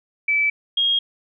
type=tone pair in turn; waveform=sine; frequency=2309 / 3259 Hz; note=D7 / G#7; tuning=-30 / -33 cents; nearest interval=tritone; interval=597 cents; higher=second; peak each=-16 dBFS; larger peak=neither; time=0.28-0.5 / 0.77-0.99 s; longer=neither; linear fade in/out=5 ms; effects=none